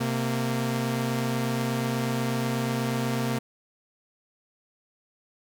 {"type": "tone pair together", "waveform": "sawtooth", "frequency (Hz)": [129.31, 230.4], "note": ["C3", "A#3"], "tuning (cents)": [-20, -20], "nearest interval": "minor seventh", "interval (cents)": 1000, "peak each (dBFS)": -24, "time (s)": [0, 3.39], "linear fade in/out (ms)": 10, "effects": []}